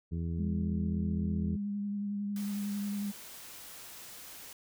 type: harmonic tone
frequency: 83.8 Hz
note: E2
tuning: 29 cents sharp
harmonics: 1 / 2 / 3 / 4 / 5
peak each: -34 / -35 / -46 / -48 / -50 dBFS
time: 0.11-1.57 s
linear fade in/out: 20 ms
type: tone with vibrato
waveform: sine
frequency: 203.3 Hz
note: G#3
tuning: 37 cents flat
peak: -32 dBFS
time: 0.38-3.12 s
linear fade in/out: 20 ms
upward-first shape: sine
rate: 11 Hz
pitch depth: 19 cents each way
type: noise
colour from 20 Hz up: white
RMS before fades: -48 dBFS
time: 2.36-4.53 s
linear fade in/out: 2 ms
effects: none